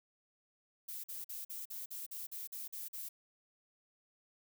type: noise bursts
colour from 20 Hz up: violet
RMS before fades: -44 dBFS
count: 11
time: 0.88-3.09 s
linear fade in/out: 10 ms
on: 160 ms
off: 45 ms
effects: none